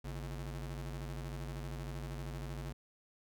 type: ring-modulated tone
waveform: 40% pulse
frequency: 96.2 Hz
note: G2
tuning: 32 cents flat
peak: -36 dBFS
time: 0.04-2.73 s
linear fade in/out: 10 ms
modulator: 41.7 Hz
effects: none